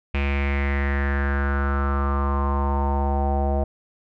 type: tone with low-pass filter sweep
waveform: square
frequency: 69.9 Hz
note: C#2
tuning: 15 cents sharp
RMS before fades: -22 dBFS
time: 0.14-3.64 s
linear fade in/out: 5 ms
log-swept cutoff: 2500 to 680 Hz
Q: 6
effects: none